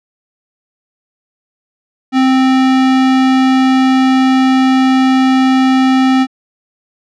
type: tone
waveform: square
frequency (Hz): 261.6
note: C4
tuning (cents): 0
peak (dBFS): -8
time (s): 2.12-6.27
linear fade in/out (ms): 50
effects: low-pass 4000 Hz 12 dB/octave